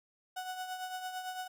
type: tone with tremolo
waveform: 35% pulse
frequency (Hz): 740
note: F#5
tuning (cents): 0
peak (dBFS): -34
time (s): 0.36-1.48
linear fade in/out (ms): 10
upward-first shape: triangle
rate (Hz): 8.9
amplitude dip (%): 60
effects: none